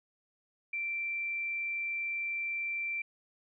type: tone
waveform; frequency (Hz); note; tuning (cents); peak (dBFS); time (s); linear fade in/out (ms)
sine; 2349; D7; 0; -32; 0.73-3.02; 5
effects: none